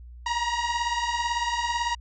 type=beating tone pair; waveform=sawtooth; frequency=940 / 958 Hz; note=A#5 / A#5; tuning=+14 / +47 cents; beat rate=18 Hz; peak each=-24 dBFS; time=0.26-1.95 s; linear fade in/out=5 ms; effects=added 60 Hz sine -41 dBFS peak until 2 s + resampled to 16000 Hz